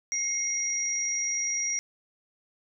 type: tone pair together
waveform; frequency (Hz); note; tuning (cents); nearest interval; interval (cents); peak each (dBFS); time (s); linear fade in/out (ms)
sine; 2144 / 5713; C7 / F8; +42 / +38; octave + perfect fourth; 1696; -33 / -27; 0.12-1.79; 0
effects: none